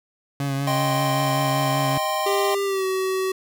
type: tone with vibrato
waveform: 30% pulse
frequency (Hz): 138.6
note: C#3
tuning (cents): 0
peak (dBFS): -20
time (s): 0.4-1.98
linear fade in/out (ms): 2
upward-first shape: triangle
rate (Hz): 5.2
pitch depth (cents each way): 34
type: chord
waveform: square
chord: C minor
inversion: first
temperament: equal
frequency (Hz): 622.3 / 784 / 1046.5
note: Eb5 / G5 / C6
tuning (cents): 0 / 0 / 0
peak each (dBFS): -27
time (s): 0.67-2.55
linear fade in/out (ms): 5
type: tone with pitch glide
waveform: square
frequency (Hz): 397.5 to 378.2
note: G4 to F#4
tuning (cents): +24 to +38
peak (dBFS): -22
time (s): 2.26-3.32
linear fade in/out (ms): 5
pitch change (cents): -86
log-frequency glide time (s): 2.64-2.85
effects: none